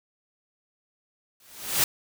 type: noise with exponential growth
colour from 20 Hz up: white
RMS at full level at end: -19 dBFS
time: 1.4-1.84 s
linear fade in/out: 2 ms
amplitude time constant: 94 ms
effects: none